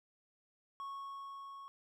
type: tone with level ramp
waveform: triangle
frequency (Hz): 1103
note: C#6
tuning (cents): -9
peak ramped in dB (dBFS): -39 to -46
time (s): 0.8-1.68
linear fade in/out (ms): 0
effects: none